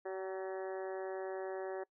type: harmonic tone with a mistuned harmonic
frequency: 189.8 Hz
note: F#3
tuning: 44 cents sharp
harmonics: 2 / 3 / 4 / 5 / 6 / 7 / 8 / 9 / 10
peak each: -40 / -44 / -47 / -54 / -57 / -58 / -59 / -53 / -59 dBFS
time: 0.05-1.84 s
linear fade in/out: 10 ms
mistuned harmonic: 5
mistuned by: -37 cents
effects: noise-tail reverb RT60 0.1 s tail -23 dB re dry